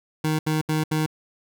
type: tone bursts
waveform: 25% pulse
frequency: 155.56 Hz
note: D#3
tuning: in tune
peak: -17 dBFS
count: 4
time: 0.24-1.062 s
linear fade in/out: 5 ms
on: 150 ms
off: 74 ms
effects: none